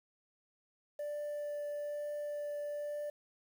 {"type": "tone with vibrato", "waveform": "sine", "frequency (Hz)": 587.3, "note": "D5", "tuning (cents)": 0, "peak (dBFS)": -34, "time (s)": [0.99, 3.1], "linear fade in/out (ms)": 5, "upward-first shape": "triangle", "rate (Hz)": 1.1, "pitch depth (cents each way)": 8, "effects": ["tanh soft clip ceiling -36 dBFS", "10-bit"]}